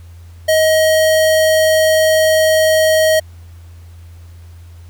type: tone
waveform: square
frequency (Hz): 631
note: D#5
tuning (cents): +24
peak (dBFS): -10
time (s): 0.48-3.2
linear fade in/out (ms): 10
effects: added 85 Hz sine -34 dBFS peak until 4.89 s + pink hiss -51 dBFS RMS until 4.89 s